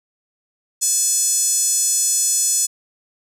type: tone with high-pass filter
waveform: 5% pulse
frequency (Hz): 860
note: A5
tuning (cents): -40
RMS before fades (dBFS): -18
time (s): 0.81-2.67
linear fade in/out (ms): 20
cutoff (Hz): 7100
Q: 3
effects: none